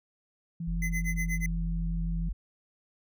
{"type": "tone with pitch glide", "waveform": "sine", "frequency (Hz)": [167.6, 166.35], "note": ["E3", "E3"], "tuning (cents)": [29, 16], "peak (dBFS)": -32, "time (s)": [0.6, 2.29], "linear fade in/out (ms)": 5, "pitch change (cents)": -13, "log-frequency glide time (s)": [1.12, 1.56]}
{"type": "tone", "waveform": "sine", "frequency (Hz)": 46.25, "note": "F#1", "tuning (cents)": 0, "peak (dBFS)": -29, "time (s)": [0.67, 2.33], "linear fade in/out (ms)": 10}
{"type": "tone with tremolo", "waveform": "square", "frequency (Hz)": 2038, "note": "C7", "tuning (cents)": -46, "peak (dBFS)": -31, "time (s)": [0.82, 1.46], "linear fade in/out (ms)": 2, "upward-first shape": "sine", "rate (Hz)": 8.3, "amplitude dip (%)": 100}
{"effects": []}